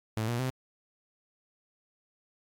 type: tone with pitch steps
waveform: sawtooth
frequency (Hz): 110 / 119.26 / 129.31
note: A2 / A#2 / C3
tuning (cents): 0 / +40 / -20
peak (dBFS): -25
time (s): 0.17-0.5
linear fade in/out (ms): 0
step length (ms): 110
effects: AAC 64 kbps